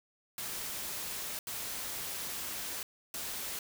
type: noise bursts at uneven times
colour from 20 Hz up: white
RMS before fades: -39 dBFS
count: 3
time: 0.38-1.39 / 1.47-2.83 / 3.14-3.59 s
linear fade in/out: 2 ms
effects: none